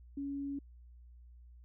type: tone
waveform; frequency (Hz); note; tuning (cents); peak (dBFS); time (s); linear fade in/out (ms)
sine; 280; C#4; +18; -36; 0.17-0.59; 5
effects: added 60 Hz sine -53 dBFS peak until 1.64 s